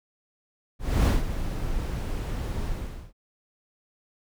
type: noise with ADSR envelope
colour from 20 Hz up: brown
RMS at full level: -17 dBFS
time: 0.79-3.13 s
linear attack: 280 ms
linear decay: 150 ms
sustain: -12 dB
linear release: 460 ms
effects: none